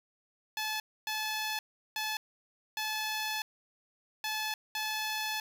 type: tone bursts at uneven times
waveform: 10% pulse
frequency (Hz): 863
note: A5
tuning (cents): -34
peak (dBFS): -24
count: 6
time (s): 0.57-0.8 / 1.07-1.59 / 1.96-2.17 / 2.77-3.42 / 4.24-4.54 / 4.75-5.4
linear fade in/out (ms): 2
effects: none